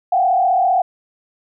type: tone with frequency modulation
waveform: sine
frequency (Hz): 739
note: F#5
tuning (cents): -2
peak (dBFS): -12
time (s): 0.12-0.82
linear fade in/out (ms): 5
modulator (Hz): 35.3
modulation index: 1.2
effects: none